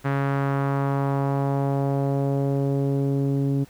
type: tone with low-pass filter sweep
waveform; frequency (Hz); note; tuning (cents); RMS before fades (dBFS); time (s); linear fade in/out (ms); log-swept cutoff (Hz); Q
sawtooth; 138.59; C#3; 0; -23; 0.04-3.65; 20; 1700 to 310; 1.6
effects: pink hiss -53 dBFS RMS until 3.69 s